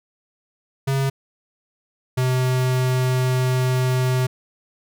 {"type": "tone pair in turn", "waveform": "square", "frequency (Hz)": [135.7, 128.08], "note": ["C#3", "C3"], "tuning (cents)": [-36, -37], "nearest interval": "minor second", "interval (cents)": 101, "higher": "first", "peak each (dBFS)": [-19, -18], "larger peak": "second", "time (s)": [[0.87, 1.1], [2.17, 4.27]], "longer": "second", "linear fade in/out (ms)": 10, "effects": []}